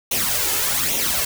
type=noise with flanger; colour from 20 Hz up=white; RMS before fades=-21 dBFS; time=0.11-1.25 s; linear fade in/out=5 ms; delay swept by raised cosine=0.31 to 2.31 ms; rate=1.2 Hz; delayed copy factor=+0.65; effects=none